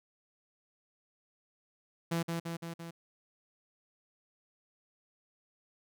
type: tone with echo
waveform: sawtooth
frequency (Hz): 167.5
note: E3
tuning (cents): +28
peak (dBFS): -26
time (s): 2.11-2.23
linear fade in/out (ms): 10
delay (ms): 170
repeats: 4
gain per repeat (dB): -3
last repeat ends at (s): 2.91
effects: none